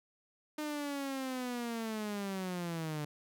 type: linear sweep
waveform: sawtooth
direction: down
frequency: 305.3 to 146.83 Hz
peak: -32 dBFS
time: 0.58-3.05 s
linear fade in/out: 5 ms
effects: none